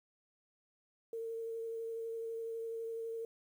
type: tone with vibrato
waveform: sine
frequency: 455.1 Hz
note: A#4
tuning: 42 cents flat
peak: -38 dBFS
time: 1.13-3.25 s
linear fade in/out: 2 ms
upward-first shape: sine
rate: 12 Hz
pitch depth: 14 cents each way
effects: 11-bit